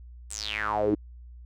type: tone with band-pass filter sweep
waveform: sawtooth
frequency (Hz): 106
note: G#2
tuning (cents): +36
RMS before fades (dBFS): -28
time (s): 0.3-0.95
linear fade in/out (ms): 10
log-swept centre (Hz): 8900 to 290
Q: 8
effects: added 60 Hz sine -43 dBFS peak until 1.45 s